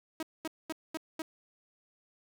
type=tone bursts; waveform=sawtooth; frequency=318.7 Hz; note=D#4; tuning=42 cents sharp; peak=-30 dBFS; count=5; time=0.2-1.22 s; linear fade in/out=2 ms; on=28 ms; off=220 ms; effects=none